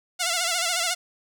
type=tone with vibrato; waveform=5% pulse; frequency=697 Hz; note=F5; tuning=4 cents flat; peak=-11 dBFS; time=0.19-0.95 s; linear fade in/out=20 ms; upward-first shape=sine; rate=14 Hz; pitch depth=84 cents each way; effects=none